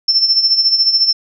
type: tone with tremolo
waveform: sine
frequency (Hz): 5350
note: E8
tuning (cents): +25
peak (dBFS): -7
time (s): 0.08-1.13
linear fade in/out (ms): 5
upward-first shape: sine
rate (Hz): 14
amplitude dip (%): 65
effects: none